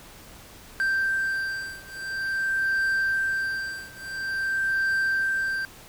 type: beating tone pair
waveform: triangle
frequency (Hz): 1568 / 1568.48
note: G6 / G6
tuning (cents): 0 / +1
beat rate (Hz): 0.48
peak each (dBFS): -25 / -26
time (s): 0.8-5.65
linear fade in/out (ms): 0
effects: pink hiss -47 dBFS RMS until 5.88 s